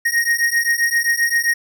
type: beating tone pair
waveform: square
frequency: 1864.7 / 1872.3 Hz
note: A#6 / A#6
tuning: 0 / +7 cents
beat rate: 7.6 Hz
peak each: -19 dBFS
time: 0.05-1.54 s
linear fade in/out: 10 ms
effects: none